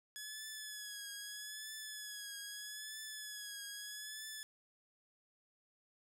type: tone with vibrato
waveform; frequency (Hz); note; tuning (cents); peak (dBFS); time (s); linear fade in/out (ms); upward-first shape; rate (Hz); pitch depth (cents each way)
10% pulse; 1693; G#6; +33; -36; 0.16-4.43; 0; triangle; 0.79; 58
effects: none